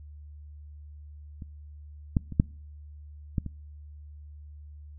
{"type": "clicks", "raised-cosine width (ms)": 5, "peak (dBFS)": [-28, -10, -24, -6, -14, -23], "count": 6, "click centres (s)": [1.422, 2.168, 2.323, 2.399, 3.382, 3.463], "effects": ["noise-tail reverb RT60 0.5 s tail -26 dB re dry", "added 74 Hz sine -43 dBFS peak until 4.98 s"]}